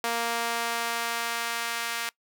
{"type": "tone with high-pass filter sweep", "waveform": "sawtooth", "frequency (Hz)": 233.1, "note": "A#3", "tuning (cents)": 0, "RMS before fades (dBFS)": -30, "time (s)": [0.04, 2.09], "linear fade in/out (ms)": 0, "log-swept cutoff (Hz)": [670, 1500], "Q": 0.86, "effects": ["noise-tail reverb RT60 0.1 s tail -22 dB re dry"]}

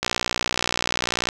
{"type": "click train", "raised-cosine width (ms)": 0.2, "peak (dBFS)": -4, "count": 77, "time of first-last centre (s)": [0.03, 1.288], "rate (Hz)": 60.4, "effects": []}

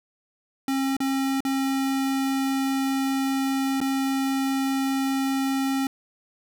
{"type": "tone with dropouts", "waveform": "square", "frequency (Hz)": 269.5, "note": "C#4", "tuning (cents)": -49, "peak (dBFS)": -23, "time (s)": [0.68, 5.87], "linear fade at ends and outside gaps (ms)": 2, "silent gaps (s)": [[0.967, 1.003], [1.405, 1.45], [3.804, 3.813]], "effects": []}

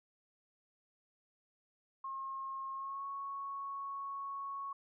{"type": "tone with pitch glide", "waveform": "sine", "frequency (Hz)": [1076, 1106.3], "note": ["C6", "C#6"], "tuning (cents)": [48, -4], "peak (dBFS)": -39, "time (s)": [2.04, 4.73], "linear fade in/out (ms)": 5, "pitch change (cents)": 48, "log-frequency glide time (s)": [2.74, 3.05], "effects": []}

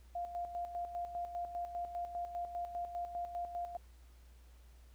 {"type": "tone with tremolo", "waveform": "sine", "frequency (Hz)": 698.5, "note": "F5", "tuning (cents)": 0, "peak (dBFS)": -36, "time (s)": [0.15, 3.77], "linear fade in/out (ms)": 5, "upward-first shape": "square", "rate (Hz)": 5, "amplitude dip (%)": 60, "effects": ["added 60 Hz sine -56 dBFS peak until 4.94 s", "pink hiss -69 dBFS RMS until 4.94 s"]}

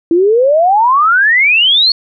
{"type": "exponential sweep", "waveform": "sine", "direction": "up", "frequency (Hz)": [325.6, 4435], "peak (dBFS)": -6, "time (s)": [0.11, 1.92], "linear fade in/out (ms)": 2, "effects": []}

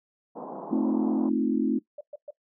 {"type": "band-pass noise", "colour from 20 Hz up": "white", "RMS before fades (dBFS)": -38, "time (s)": [0.35, 1.3], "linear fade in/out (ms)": 20, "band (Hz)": [170, 960], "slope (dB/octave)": 48}
{"type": "chord", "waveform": "sine", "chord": "F dominant seventh", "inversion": "first", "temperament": "equal", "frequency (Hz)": [220, 261.6, 311.1, 349.2], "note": ["A3", "C4", "Eb4", "F4"], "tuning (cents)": [0, 0, 0, 0], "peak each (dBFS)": [-27, -26, -28, -32], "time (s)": [0.71, 1.79], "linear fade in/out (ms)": 10}
{"type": "tone bursts", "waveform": "sine", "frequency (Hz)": 587.3, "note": "D5", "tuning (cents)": 0, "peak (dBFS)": -35, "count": 3, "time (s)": [1.98, 2.307], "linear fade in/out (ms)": 5, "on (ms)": 29, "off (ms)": 120}
{"effects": ["noise-tail reverb RT60 0.1 s tail -18 dB re dry"]}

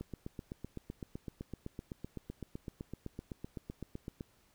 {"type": "click train", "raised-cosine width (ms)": 3, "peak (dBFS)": -28, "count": 34, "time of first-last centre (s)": [0.01, 4.208], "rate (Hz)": 7.86, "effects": ["pink hiss -69 dBFS RMS until 4.54 s"]}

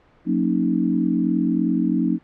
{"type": "tone cluster", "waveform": "sine", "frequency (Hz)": [180.8, 229.9, 273, 312.4], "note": ["F#3", "A#3", "C#4", "D#4"], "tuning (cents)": [-40, -24, -26, 7], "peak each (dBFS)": -23, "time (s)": [0.25, 2.19], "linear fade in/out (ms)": 50, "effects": ["pink hiss -55 dBFS RMS until 2.23 s", "low-pass 2000 Hz 12 dB/octave"]}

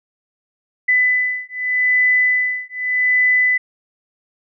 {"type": "beating tone pair", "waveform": "sine", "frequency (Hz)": [2000, 2000.83], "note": ["B6", "B6"], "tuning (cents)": [21, 22], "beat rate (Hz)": 0.83, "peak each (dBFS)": -17, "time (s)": [0.88, 3.58], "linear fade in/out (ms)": 10, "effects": []}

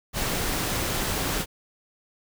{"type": "noise", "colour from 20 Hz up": "pink", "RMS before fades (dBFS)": -27, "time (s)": [0.13, 1.46], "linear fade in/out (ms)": 50, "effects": []}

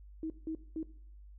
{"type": "tone bursts at uneven times", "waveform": "sine", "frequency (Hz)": 318.6, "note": "D#4", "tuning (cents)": 41, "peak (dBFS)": -34, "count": 3, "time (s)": [[0.23, 0.3], [0.47, 0.55], [0.76, 0.83]], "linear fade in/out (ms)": 2, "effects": ["noise-tail reverb RT60 0.6 s tail -18 dB re dry", "added 50 Hz sine -50 dBFS peak until 1.38 s"]}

